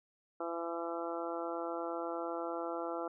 harmonic tone, 168.5 Hz, E3, 38 cents sharp, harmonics 2 / 3 / 4 / 5 / 6 / 7 / 8, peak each -41 / -41 / -42 / -45 / -49 / -47 / -45 dBFS, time 0.4-3.08 s, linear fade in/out 5 ms, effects none

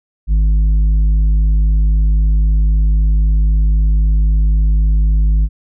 sine tone with tanh clipping, 51.91 Hz, G#1, in tune, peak -10 dBFS, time 0.27-5.49 s, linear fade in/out 50 ms, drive 6 dB, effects none

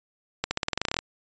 accelerating click train, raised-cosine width 0.2 ms, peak -8 dBFS, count 14, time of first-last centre 0.44-0.99 s, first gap 70 ms, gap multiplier 0.91, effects resampled to 16000 Hz

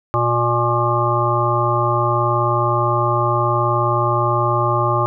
harmonic tone, 119.3 Hz, A#2, 41 cents sharp, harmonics 1 / 3 / 5 / 7 / 9 / 10, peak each -20 / -23 / -23 / -23 / -21 / -21 dBFS, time 0.14-5.06 s, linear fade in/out 0 ms, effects none

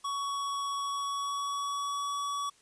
square tone with pitch glide, 1121 to 1136 Hz, C#6 to C#6, +19 to +42 cents, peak -32 dBFS, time 0.04-2.5 s, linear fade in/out 10 ms, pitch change +23 cents, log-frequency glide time 0.76-2.16 s, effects white hiss -63 dBFS RMS until 2.61 s + resampled to 22050 Hz

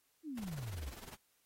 sine exponential sweep, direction down, 335.7 to 58.27 Hz, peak -40 dBFS, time 0.23-0.93 s, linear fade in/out 50 ms
pink noise with tremolo, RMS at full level -48 dBFS, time 0.37-1.16 s, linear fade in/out 5 ms, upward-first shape triangle, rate 20 Hz, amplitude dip 90%
effects white hiss -75 dBFS RMS until 1.45 s + AAC 48 kbps

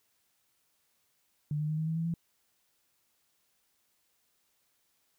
sine tone with pitch steps, 149 / 151.96 / 154.97 / 158.04 / 161.18 / 164.37 / 167.63 Hz, D3 / D#3 / D#3 / D#3 / E3 / E3 / E3, +25 / -41 / -7 / +27 / -39 / -5 / +29 cents, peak -29 dBFS, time 1.51-2.14 s, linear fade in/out 2 ms, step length 90 ms, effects white hiss -74 dBFS RMS until 5.18 s

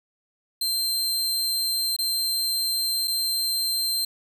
sawtooth tone with dropouts, 4139 Hz, C8, 20 cents flat, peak -20 dBFS, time 0.61-4.05 s, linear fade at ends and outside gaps 5 ms, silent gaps 1.965-1.987 / 3.075-3.078 s, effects none

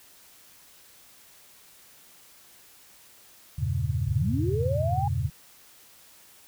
sine chord, E diminished seventh, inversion none, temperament equal, 82.41 / 98 / 116.54 / 138.59 Hz, E2 / G2 / Bb2 / Db3, 0 / 0 / 0 / 0 cents, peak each -30 dBFS, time 3.58-5.3 s, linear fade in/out 10 ms
sine linear sweep, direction up, 52.7 to 830.6 Hz, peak -27 dBFS, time 4.08-5.08 s, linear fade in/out 5 ms
effects white hiss -54 dBFS RMS until 6.47 s

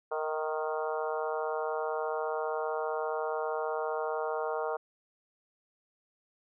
harmonic tone with a mistuned harmonic, 155.1 Hz, D#3, 5 cents flat, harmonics 3 / 4 / 5 / 6 / 7 / 8 / 9, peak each -34 / -36 / -38 / -40 / -41 / -42 / -43 dBFS, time 0.11-4.77 s, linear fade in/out 10 ms, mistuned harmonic 4, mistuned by +25 cents, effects none

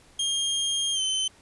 sawtooth tone with pitch glide, 3220 to 3069 Hz, G7 to G7, +46 to -37 cents, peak -21 dBFS, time 0.19-1.28 s, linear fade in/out 5 ms, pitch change -83 cents, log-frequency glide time 0.93-1.01 s, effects pink hiss -56 dBFS RMS until 1.41 s + resampled to 24000 Hz

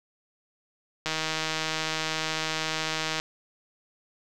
click train, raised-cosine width 0.2 ms, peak -11 dBFS, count 339, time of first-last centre 1.06-3.199 s, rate 158 Hz, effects none

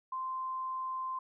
sine tone, 1041 Hz, C6, 9 cents flat, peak -34 dBFS, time 0.12-1.19 s, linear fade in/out 5 ms, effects none

